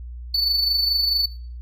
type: tone with amplitude modulation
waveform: triangle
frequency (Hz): 4487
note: C#8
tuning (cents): +20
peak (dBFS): -15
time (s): 0.34-1.26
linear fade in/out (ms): 5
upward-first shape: sine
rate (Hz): 24.6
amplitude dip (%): 50
effects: noise-tail reverb RT60 0.5 s tail -21 dB re dry + added 60 Hz sine -32 dBFS peak until 1.61 s